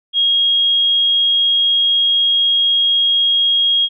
sine tone, 3272 Hz, G#7, 26 cents flat, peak -11 dBFS, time 0.13-3.89 s, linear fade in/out 50 ms, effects none

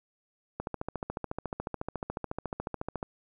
click train, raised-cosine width 1 ms, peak -19 dBFS, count 35, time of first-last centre 0.6-3.029 s, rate 14 Hz, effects none

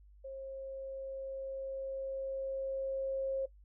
sine tone with level ramp, 537 Hz, C5, 45 cents sharp, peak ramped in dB -41 to -31 dBFS, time 0.24-3.46 s, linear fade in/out 10 ms, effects noise-tail reverb RT60 0.1 s tail -20 dB re dry + added 50 Hz sine -56 dBFS peak until 3.64 s

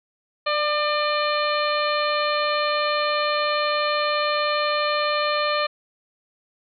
harmonic tone with a mistuned harmonic, 599 Hz, D5, 34 cents sharp, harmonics 1 / 2 / 3 / 4 / 5 / 6 / 7, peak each -24 / -24 / -30 / -30 / -33 / -35 / -30 dBFS, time 0.46-5.67 s, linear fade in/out 10 ms, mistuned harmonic 1, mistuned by -18 cents, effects none

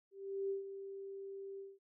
sine tone with ADSR envelope, 392 Hz, G4, in tune, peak -34 dBFS, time 0.11-1.79 s, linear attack 390 ms, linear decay 130 ms, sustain -10 dB, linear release 200 ms, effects none

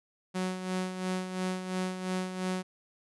sawtooth tone with tremolo, 185 Hz, F#3, in tune, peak -25 dBFS, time 0.34-2.63 s, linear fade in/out 20 ms, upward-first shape sine, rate 2.9 Hz, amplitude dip 60%, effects resampled to 24000 Hz

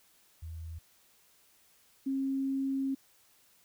sine tone pair in turn, 81.6 / 269.9 Hz, E2 / C#4, -17 / -46 cents, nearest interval octave + major sixth, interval 2071 cents, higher second, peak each -39 / -29 dBFS, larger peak second, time 0.42-0.79 / 2.06-2.95 s, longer second, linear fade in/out 10 ms, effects white hiss -65 dBFS RMS until 3.64 s

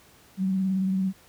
sine tone with vibrato, 189.9 Hz, F#3, 45 cents sharp, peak -22 dBFS, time 0.37-1.13 s, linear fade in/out 50 ms, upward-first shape triangle, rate 18 Hz, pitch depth 39 cents each way, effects pink hiss -55 dBFS RMS until 1.28 s + high-pass 60 Hz 12 dB/octave

